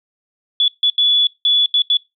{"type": "tone bursts at uneven times", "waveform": "sine", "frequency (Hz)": 3428, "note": "A7", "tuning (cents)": -46, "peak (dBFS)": -11, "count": 6, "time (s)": [[0.6, 0.68], [0.83, 0.9], [0.98, 1.27], [1.45, 1.66], [1.74, 1.82], [1.9, 1.97]], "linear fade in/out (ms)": 2, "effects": ["noise-tail reverb RT60 0.2 s tail -20 dB re dry"]}